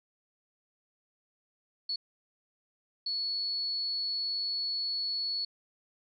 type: tone bursts at uneven times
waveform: sine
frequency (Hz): 4401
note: C#8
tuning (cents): -13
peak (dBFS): -30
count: 2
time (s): 1.89-1.96 / 3.06-5.45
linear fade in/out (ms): 5
effects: none